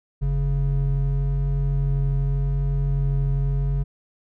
triangle tone pair together, 46.48 / 138.59 Hz, F#1 / C#3, +9 / 0 cents, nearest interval octave + perfect fifth, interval 1891 cents, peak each -20 dBFS, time 0.21-3.84 s, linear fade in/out 20 ms, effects none

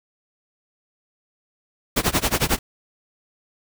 pink noise with tremolo, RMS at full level -18 dBFS, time 1.96-2.59 s, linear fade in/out 10 ms, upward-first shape sine, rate 11 Hz, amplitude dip 95%, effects none

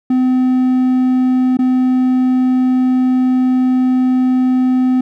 triangle tone with dropouts, 255.3 Hz, C4, 42 cents flat, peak -8 dBFS, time 0.1-5.01 s, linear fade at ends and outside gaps 5 ms, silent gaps 1.571-1.589 s, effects none

